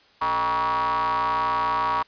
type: ring-modulated tone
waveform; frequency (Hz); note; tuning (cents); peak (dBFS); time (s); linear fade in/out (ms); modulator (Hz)
square; 84.1; E2; +35; -19; 0.21-2.03; 10; 1040
effects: white hiss -56 dBFS RMS until 2.07 s + resampled to 11025 Hz